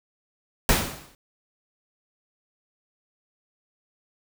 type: noise with exponential decay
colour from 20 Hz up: pink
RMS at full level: -17 dBFS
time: 0.69-1.15 s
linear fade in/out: 1 ms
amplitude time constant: 98 ms
effects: none